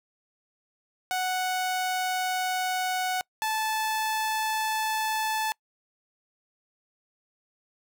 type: tone pair in turn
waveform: sawtooth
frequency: 740 / 872.7 Hz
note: F#5 / A5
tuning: 0 / -14 cents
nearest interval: minor third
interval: 286 cents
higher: second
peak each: -22 dBFS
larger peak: neither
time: 1.11-3.21 / 3.42-5.52 s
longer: neither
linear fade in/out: 0 ms
effects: noise-tail reverb RT60 0.1 s tail -26 dB re dry